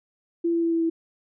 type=tone with pitch steps; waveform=sine; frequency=338.1 / 335.8 / 333.4 / 331.1 / 328.9 Hz; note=E4 / E4 / E4 / E4 / E4; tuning=+44 / +32 / +20 / +8 / -4 cents; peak=-20 dBFS; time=0.44-0.9 s; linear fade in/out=10 ms; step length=92 ms; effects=none